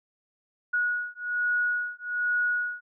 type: beating tone pair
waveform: sine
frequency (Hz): 1456 / 1457.2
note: F#6 / F#6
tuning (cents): -28 / -27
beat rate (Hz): 1.2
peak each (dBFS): -28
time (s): 0.73-2.81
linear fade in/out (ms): 10
effects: none